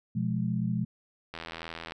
sine chord, F diminished, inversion second, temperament equal with one note detuned, 123.47 / 174.61 / 210.4 Hz, Cb3 / F3 / Ab3, 0 / 0 / +23 cents, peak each -31 dBFS, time 0.15-0.85 s, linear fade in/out 10 ms
click train, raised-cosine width 0.3 ms, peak -22 dBFS, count 49, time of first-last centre 1.34-1.921 s, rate 82.6 Hz
effects none

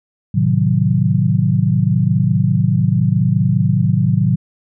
sine chord, A diminished seventh, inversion none, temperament equal, 110 / 130.81 / 155.56 / 185 Hz, A2 / C3 / Eb3 / Gb3, 0 / 0 / 0 / 0 cents, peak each -17 dBFS, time 0.34-4.36 s, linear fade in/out 10 ms, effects none

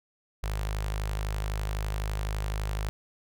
sawtooth tone with notch filter, 51.91 Hz, G#1, in tune, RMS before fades -31 dBFS, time 0.43-2.89 s, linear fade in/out 0 ms, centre 260 Hz, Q 0.61, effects none

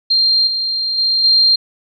sine tone with level steps, 4186 Hz, C8, in tune, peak -10 / -16 / -12 / -8 dBFS, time 0.1-1.56 s, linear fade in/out 10 ms, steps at 0.47 / 0.98 / 1.24 s, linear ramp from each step 2 ms, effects none

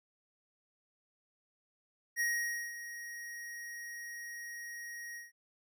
square tone with ADSR envelope, 1885 Hz, A#6, 19 cents sharp, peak -30 dBFS, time 2.16-5.32 s, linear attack 44 ms, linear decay 520 ms, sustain -13 dB, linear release 160 ms, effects none

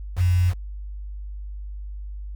sine tone with quantisation, 89.5 Hz, F2, 43 cents sharp, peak -16 dBFS, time 0.16-0.54 s, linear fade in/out 50 ms, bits 6, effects noise-tail reverb RT60 0.1 s tail -26 dB re dry + added 50 Hz sine -31 dBFS peak until 2.35 s

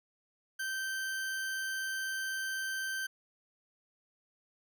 40% pulse tone, 1556 Hz, G6, 13 cents flat, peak -33 dBFS, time 0.59-3.07 s, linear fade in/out 10 ms, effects none

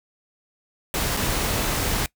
pink noise with dropouts, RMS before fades -24 dBFS, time 0.94-2.06 s, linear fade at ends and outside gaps 1 ms, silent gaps 1.167-1.171 s, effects noise-tail reverb RT60 0.1 s tail -21 dB re dry

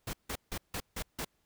pink noise bursts, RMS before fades -37 dBFS, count 6, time 0.07-1.248 s, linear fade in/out 5 ms, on 63 ms, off 160 ms, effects pink hiss -75 dBFS RMS until 1.45 s

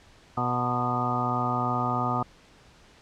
harmonic tone with a mistuned harmonic, 123 Hz, B2, 7 cents flat, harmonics 1 / 2 / 3 / 4 / 5 / 6 / 7 / 8 / 9 / 10, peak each -31 / -32 / -39 / -40 / -39 / -31 / -33 / -37 / -38 / -29 dBFS, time 0.37-2.23 s, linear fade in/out 5 ms, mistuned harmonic 7, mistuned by +39 cents, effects pink hiss -55 dBFS RMS until 3.01 s + low-pass 6000 Hz 12 dB/octave

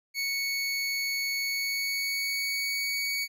25% pulse tone with pitch glide, 2217 to 2244 Hz, C#7 to C#7, 0 to +21 cents, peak -24 dBFS, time 0.14-3.28 s, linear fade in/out 50 ms, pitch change +21 cents, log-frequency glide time 1.39-2.97 s, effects none

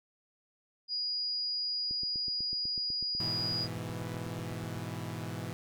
sine tone, 4891 Hz, D#8, 31 cents flat, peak -31 dBFS, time 0.88-3.68 s, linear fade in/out 50 ms
click train, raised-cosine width 3 ms, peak -34 dBFS, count 24, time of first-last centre 1.91-4.764 s, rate 8.06 Hz
sawtooth chord, E major, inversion first, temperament equal, 103.83 / 123.47 / 164.81 Hz, G#2 / B2 / E3, 0 / 0 / 0 cents, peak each -37 dBFS, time 3.2-5.53 s, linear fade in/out 0 ms
effects none

